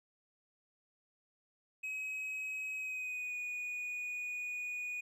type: tone with pitch glide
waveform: triangle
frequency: 2545 to 2464 Hz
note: D#7 to D#7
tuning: +39 to -17 cents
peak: -36 dBFS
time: 1.83-5.01 s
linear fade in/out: 10 ms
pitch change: -56 cents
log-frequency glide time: 2.76-3.36 s
effects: none